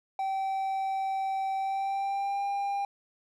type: tone with pitch glide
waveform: triangle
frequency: 773 to 799.8 Hz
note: G5 to G5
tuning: -24 to +35 cents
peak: -26 dBFS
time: 0.19-2.85 s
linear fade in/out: 2 ms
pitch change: +59 cents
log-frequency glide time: 1.57-2.43 s
effects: none